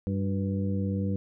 harmonic tone with a mistuned harmonic, 97.7 Hz, G2, 5 cents flat, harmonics 1 / 2 / 3 / 4 / 5, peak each -29 / -29 / -37 / -44 / -38 dBFS, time 0.07-1.16 s, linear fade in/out 0 ms, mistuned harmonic 4, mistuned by -83 cents, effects none

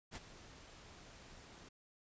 pink noise with ADSR envelope, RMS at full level -45 dBFS, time 0.11-1.69 s, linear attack 47 ms, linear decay 30 ms, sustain -12 dB, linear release 9 ms, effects resampled to 16000 Hz

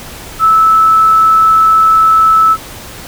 sine tone, 1308 Hz, E6, 14 cents flat, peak -4 dBFS, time 0.39-2.57 s, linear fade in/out 50 ms, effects pink hiss -29 dBFS RMS until 3.07 s

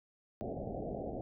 white low-pass noise, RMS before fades -40 dBFS, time 0.41-1.21 s, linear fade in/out 0 ms, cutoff 740 Hz, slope 96 dB/octave, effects none

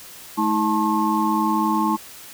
sine tone cluster, 215.3 / 319.2 / 875 / 1076 Hz, A3 / D#4 / A5 / C6, -37 / +44 / -10 / +48 cents, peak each -23 dBFS, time 0.37-1.97 s, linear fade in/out 20 ms, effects white hiss -41 dBFS RMS until 2.33 s

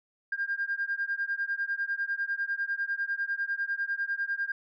sine beating tone pair, 1600 / 1610 Hz, G6 / G6, +35 / +46 cents, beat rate 10 Hz, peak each -31 dBFS, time 0.32-4.52 s, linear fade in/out 5 ms, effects tanh soft clip ceiling -21 dBFS

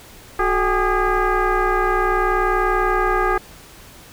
sine tone with frequency modulation, 430.3 Hz, A4, 39 cents flat, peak -15 dBFS, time 0.39-3.38 s, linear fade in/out 5 ms, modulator 400 Hz, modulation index 3.1, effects pink hiss -43 dBFS RMS until 4.12 s

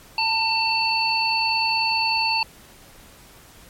harmonic tone, 895 Hz, A5, 29 cents sharp, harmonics 1 / 3 / 5, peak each -23 / -23 / -23 dBFS, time 0.18-2.43 s, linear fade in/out 2 ms, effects pink hiss -48 dBFS RMS until 3.69 s + MP3 64 kbps

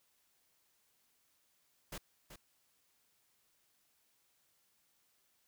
pink noise with echo, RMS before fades -44 dBFS, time 1.92-1.98 s, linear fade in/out 5 ms, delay 380 ms, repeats 1, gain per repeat -9 dB, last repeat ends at 2.36 s, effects white hiss -75 dBFS RMS until 5.47 s

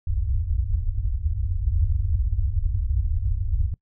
white low-pass noise, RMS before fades -23 dBFS, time 0.07-3.74 s, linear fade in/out 5 ms, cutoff 100 Hz, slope 96 dB/octave, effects noise-tail reverb RT60 0.1 s tail -22 dB re dry

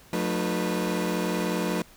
30% pulse tone cluster, 180.1 / 220.4 / 305.3 / 491.6 Hz, F#3 / A3 / D#4 / B4, -46 / +3 / -33 / -8 cents, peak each -26 / -29 / -29 / -30 dBFS, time 0.13-1.82 s, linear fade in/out 2 ms, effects pink hiss -53 dBFS RMS until 1.96 s

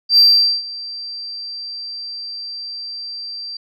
sine tone with ADSR envelope, 4699 Hz, D8, in tune, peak -4 dBFS, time 0.09-3.57 s, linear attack 91 ms, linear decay 440 ms, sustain -22 dB, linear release 4 ms, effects tanh soft clip ceiling -4 dBFS

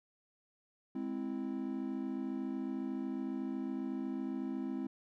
triangle chord, Ab augmented, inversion none, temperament equal, 207.7 / 261.6 / 329.6 Hz, Ab3 / C4 / E4, 0 / 0 / 0 cents, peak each -40 / -36 / -40 dBFS, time 0.95-4.87 s, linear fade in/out 5 ms, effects none

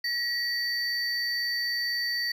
triangle tone pair together, 1918 / 4562 Hz, A#6 / C#8, +49 / +49 cents, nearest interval octave + minor third, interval 1500 cents, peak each -28 / -28 dBFS, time 0.04-2.32 s, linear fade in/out 5 ms, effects none

